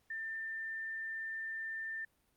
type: tone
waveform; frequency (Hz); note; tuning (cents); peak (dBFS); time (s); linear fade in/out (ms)
sine; 1791; A6; +30; -38; 0.1-2.05; 5
effects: pink hiss -75 dBFS RMS until 2.36 s + Opus 48 kbps